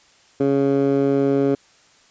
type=tone with band-pass filter; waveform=15% pulse; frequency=138.59 Hz; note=C#3; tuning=in tune; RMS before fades=-18 dBFS; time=0.4-1.55 s; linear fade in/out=5 ms; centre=360 Hz; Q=1.7; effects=white hiss -54 dBFS RMS until 2.1 s + resampled to 16000 Hz